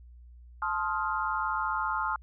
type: chord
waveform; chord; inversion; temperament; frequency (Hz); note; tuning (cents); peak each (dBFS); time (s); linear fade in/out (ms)
sine; F dominant seventh; first; just; 873.1 / 1047.7 / 1257.2 / 1396.9; A5 / C6 / Eb6 / F6; -14 / +2 / +18 / 0; -33; 0.62-2.16; 2
effects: added 60 Hz sine -48 dBFS peak until 2.22 s